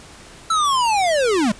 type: linear sweep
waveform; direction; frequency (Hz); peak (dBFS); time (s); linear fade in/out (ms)
square; down; 1337 to 191.9; -16; 0.5-1.52; 5
effects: pink hiss -42 dBFS RMS until 1.59 s + resampled to 22050 Hz